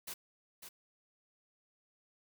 white noise with echo, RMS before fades -43 dBFS, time 0.07-0.14 s, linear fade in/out 10 ms, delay 550 ms, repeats 1, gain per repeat -7 dB, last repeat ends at 0.69 s, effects none

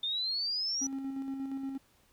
sine exponential sweep, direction up, 3580 to 5940 Hz, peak -30 dBFS, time 0.03-0.87 s, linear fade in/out 5 ms
triangle tone with tremolo, 270.2 Hz, C#4, 44 cents flat, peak -31 dBFS, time 0.81-1.78 s, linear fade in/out 10 ms, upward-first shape square, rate 8.5 Hz, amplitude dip 35%
effects tanh soft clip ceiling -20 dBFS + pink hiss -67 dBFS RMS until 2.12 s

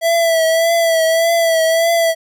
square tone with vibrato, 660 Hz, E5, 2 cents sharp, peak -12 dBFS, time 0.01-2.15 s, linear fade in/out 50 ms, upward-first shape triangle, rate 1.7 Hz, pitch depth 46 cents each way, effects none

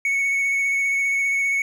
triangle tone with vibrato, 2217 Hz, C#7, in tune, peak -17 dBFS, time 0.05-1.62 s, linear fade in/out 2 ms, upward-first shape triangle, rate 15 Hz, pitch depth 17 cents each way, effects none

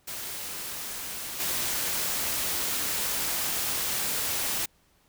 white noise with level steps, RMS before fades -36 / -29 dBFS, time 0.07-4.66 s, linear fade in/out 10 ms, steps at 1.39 s, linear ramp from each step 20 ms, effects pink hiss -65 dBFS RMS until 5.08 s

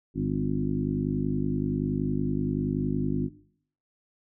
harmonic tone with a mistuned harmonic, 50.6 Hz, G#1, 44 cents flat, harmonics 1 / 2 / 3 / 4 / 5 / 6 / 7, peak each -35 / -36 / -30 / -34 / -30 / -33 / -35 dBFS, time 0.14-3.3 s, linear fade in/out 50 ms, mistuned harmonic 6, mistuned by -31 cents, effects noise-tail reverb RT60 0.6 s tail -18 dB re dry

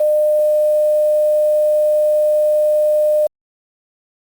sine tone with quantisation, 605 Hz, D#5, 49 cents flat, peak -11 dBFS, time 0-3.27 s, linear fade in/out 5 ms, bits 6, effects Opus 24 kbps

